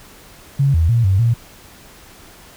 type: tone with pitch steps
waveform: sine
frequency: 138.6 / 81.6 / 117.3 / 95.3 / 116.9 Hz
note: C#3 / E2 / A#2 / G2 / A#2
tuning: 0 / -17 / +11 / -48 / +5 cents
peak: -11 dBFS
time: 0.59-1.34 s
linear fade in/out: 10 ms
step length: 150 ms
effects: pink hiss -43 dBFS RMS until 2.56 s